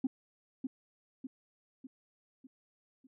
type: tone with echo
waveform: sine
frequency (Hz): 261.6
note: C4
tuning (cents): 0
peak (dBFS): -26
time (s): 0.04-0.07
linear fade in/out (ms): 5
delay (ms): 600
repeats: 5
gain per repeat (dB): -6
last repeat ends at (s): 3.07
effects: tanh soft clip ceiling -24 dBFS